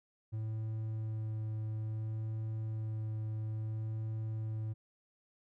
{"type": "tone with vibrato", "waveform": "triangle", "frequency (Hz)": 109.5, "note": "A2", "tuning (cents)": -8, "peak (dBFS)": -33, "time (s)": [0.32, 4.74], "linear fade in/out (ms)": 20, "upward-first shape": "sine", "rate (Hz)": 0.59, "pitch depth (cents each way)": 10, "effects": []}